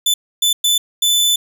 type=tone bursts at uneven times; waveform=sawtooth; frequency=3507 Hz; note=A7; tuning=6 cents flat; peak=-9 dBFS; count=4; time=0.06-0.14 / 0.42-0.53 / 0.64-0.78 / 1.02-1.36 s; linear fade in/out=5 ms; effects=none